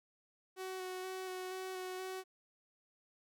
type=tone with vibrato; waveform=sawtooth; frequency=372.4 Hz; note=F#4; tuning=11 cents sharp; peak=-37 dBFS; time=0.56-2.24 s; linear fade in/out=50 ms; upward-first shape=square; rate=2.1 Hz; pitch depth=13 cents each way; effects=none